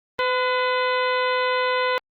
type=harmonic tone with a mistuned harmonic; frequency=506 Hz; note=B4; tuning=42 cents sharp; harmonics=1 / 2 / 3 / 4 / 5 / 6 / 7 / 8; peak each=-23 / -24 / -28 / -29 / -33 / -36 / -35 / -37 dBFS; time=0.19-1.98 s; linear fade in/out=0 ms; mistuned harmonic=3; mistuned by=-50 cents; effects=Opus 24 kbps